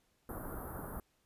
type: band-stop noise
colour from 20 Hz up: pink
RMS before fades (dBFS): -43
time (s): 0.29-1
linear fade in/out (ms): 2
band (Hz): 1500 to 11000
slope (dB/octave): 48
effects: pink hiss -75 dBFS RMS until 1.25 s + resampled to 32000 Hz